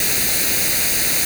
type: noise with comb filter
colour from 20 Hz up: white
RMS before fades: -18 dBFS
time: 0-1.25 s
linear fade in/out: 2 ms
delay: 0.46 ms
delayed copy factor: +0.65
effects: none